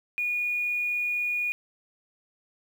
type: tone with quantisation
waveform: sine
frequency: 2448 Hz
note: D#7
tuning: 29 cents flat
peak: -25 dBFS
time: 0.18-1.52 s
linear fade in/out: 0 ms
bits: 8
effects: none